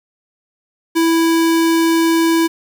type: tone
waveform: square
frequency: 329.6 Hz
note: E4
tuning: in tune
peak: -12 dBFS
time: 0.95-2.48 s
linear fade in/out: 20 ms
effects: 7-bit